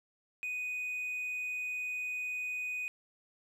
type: tone with hard clipping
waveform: sine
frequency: 2489 Hz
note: D#7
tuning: in tune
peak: -35 dBFS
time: 0.43-2.88 s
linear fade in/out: 0 ms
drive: 2 dB
effects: none